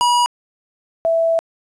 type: tone pair in turn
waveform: square / sine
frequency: 967 / 659.7 Hz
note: B5 / E5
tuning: -37 / +1 cents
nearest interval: perfect fifth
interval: 662 cents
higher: first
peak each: -13 dBFS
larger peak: neither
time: 0.01-0.26 / 1.05-1.39 s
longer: second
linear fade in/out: 0 ms
effects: resampled to 24000 Hz + 9-bit